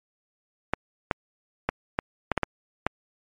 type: clicks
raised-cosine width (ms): 0.5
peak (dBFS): -7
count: 8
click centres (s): 0.736 / 1.112 / 1.69 / 1.989 / 2.317 / 2.377 / 2.433 / 2.866
effects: MP3 48 kbps